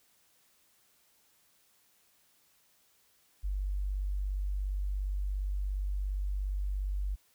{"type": "tone", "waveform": "sine", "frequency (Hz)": 48.6, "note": "G1", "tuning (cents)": -14, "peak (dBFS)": -30, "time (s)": [3.43, 7.16], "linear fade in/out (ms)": 20, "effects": ["white hiss -68 dBFS RMS until 7.34 s"]}